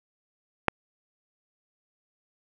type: click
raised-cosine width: 0.5 ms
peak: -4 dBFS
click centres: 0.683 s
effects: none